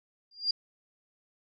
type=tone with exponential growth; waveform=sine; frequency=4795 Hz; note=D8; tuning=35 cents sharp; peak=-21 dBFS; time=0.31-0.51 s; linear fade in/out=5 ms; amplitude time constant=42 ms; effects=none